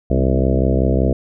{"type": "harmonic tone with a mistuned harmonic", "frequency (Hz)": 65.3, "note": "C2", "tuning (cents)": -3, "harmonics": [1, 2, 3, 4, 5, 6, 7, 8, 9, 10], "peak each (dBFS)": [-17, -20, -22, -23, -24, -25, -25, -26, -27, -27], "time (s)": [0.1, 1.13], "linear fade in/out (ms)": 5, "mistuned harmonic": 3, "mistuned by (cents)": 48, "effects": []}